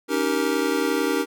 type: chord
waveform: square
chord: Eb dominant seventh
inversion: third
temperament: just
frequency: 280 / 311.1 / 388.9 / 466.7 Hz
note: Db4 / Eb4 / G4 / Bb4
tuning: +18 / 0 / -14 / +2 cents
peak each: -27 dBFS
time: 0.08-1.26 s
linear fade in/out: 50 ms
effects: none